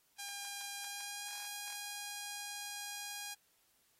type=tone with pitch glide; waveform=5% pulse; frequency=806 to 818.2 Hz; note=G5 to G#5; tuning=+48 to -26 cents; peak=-30 dBFS; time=0.18-3.35 s; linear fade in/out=20 ms; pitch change=+26 cents; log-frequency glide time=0.77-1.29 s; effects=white hiss -73 dBFS RMS until 3.99 s + AAC 48 kbps